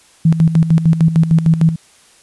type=tone with tremolo; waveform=sine; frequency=162.6 Hz; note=E3; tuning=23 cents flat; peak=-6 dBFS; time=0.25-1.76 s; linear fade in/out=5 ms; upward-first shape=square; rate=6.6 Hz; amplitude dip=70%; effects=white hiss -48 dBFS RMS until 2.22 s + resampled to 24000 Hz